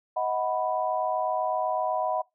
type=chord; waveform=sine; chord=B major; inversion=first; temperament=equal with one note detuned; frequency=632 / 740 / 987.8 Hz; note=D#5 / F#5 / B5; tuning=+27 / 0 / 0 cents; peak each=-29 / -28 / -30 dBFS; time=0.16-2.22 s; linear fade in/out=10 ms; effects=noise-tail reverb RT60 0.2 s tail -23 dB re dry